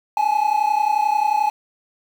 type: tone pair together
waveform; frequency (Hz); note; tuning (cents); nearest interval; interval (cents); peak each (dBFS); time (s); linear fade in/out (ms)
triangle; 830.6 / 861.9; G#5 / A5; 0 / -36; minor second; 64; -17; 0.17-1.5; 2
effects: 7-bit